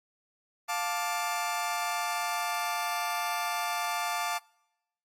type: chord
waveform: sawtooth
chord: D minor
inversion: first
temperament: just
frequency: 704.8 / 881 / 1174.7 Hz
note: F5 / A5 / D6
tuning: +16 / +2 / 0 cents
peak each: -30 dBFS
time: 0.68-4.39 s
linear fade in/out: 20 ms
effects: noise-tail reverb RT60 0.9 s tail -26 dB re dry + AAC 48 kbps